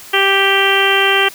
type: harmonic tone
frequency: 392 Hz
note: G4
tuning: in tune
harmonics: 1 / 2 / 3 / 4 / 5 / 6 / 7 / 8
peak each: -17 / -20 / -20 / -18 / -18 / -21 / -18 / -17 dBFS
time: 0.13-1.29 s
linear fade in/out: 10 ms
effects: white hiss -36 dBFS RMS until 1.34 s